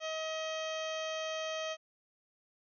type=harmonic tone; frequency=634 Hz; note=D#5; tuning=32 cents sharp; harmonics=1 / 2 / 3 / 4 / 5 / 6 / 7 / 8 / 9 / 10; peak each=-37 / -44 / -46 / -46 / -43 / -55 / -56 / -58 / -53 / -52 dBFS; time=0-1.77 s; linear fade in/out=50 ms; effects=none